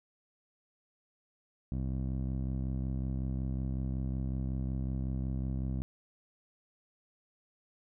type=tone with low-pass filter; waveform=15% pulse; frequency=65.41 Hz; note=C2; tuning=in tune; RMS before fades=-34 dBFS; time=1.72-5.82 s; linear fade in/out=0 ms; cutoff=280 Hz; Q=0.58; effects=none